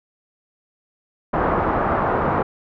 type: low-pass noise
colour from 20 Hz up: white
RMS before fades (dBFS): -20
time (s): 1.33-2.43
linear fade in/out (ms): 10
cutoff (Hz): 1200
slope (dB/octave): 24
effects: none